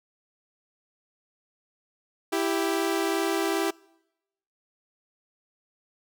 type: tone pair together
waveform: sawtooth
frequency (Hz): 330 / 392.4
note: E4 / G4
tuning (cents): +2 / +2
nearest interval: minor third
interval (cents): 300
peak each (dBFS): -23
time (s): 2.32-3.71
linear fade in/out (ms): 10
effects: noise-tail reverb RT60 0.9 s tail -25 dB re dry